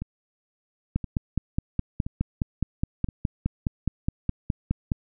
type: two click trains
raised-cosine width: 5 ms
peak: -11 / -19 dBFS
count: 20 / 4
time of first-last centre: 0.96-4.918 / 0.02-3.087 s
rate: 4.8 / 0.978 Hz
effects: none